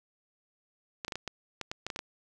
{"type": "clicks", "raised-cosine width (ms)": 0.2, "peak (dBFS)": -18, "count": 11, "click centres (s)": [1.048, 1.081, 1.122, 1.156, 1.277, 1.613, 1.715, 1.866, 1.902, 1.961, 1.991], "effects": []}